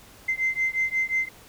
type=beating tone pair; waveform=sine; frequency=2073 / 2078.6 Hz; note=C7 / C7; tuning=-17 / -12 cents; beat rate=5.6 Hz; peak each=-25 dBFS; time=0.28-1.29 s; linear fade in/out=10 ms; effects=tanh soft clip ceiling -16 dBFS + pink hiss -50 dBFS RMS until 1.48 s